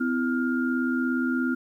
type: tone cluster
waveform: sine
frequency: 253.8 / 330.8 / 1409 Hz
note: B3 / E4 / F6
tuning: +47 / +6 / +15 cents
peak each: -24 / -30 / -30 dBFS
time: 0-1.55 s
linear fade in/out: 10 ms
effects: 10-bit